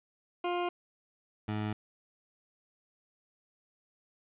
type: tone pair in turn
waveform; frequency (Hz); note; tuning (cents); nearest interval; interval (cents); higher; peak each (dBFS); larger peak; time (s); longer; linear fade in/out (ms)
20% pulse; 352.5 / 106.29; F4 / G#2; +16 / +41; octave + major sixth; 2075; first; -25 / -27; first; 0.44-0.69 / 1.48-1.73; neither; 5
effects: resampled to 8000 Hz + 11-bit